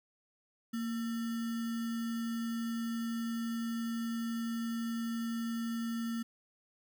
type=tone with sample-and-hold; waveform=sine; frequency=230.9 Hz; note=A#3; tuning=16 cents flat; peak=-33 dBFS; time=0.73-6.23 s; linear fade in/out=10 ms; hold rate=1575 Hz; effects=none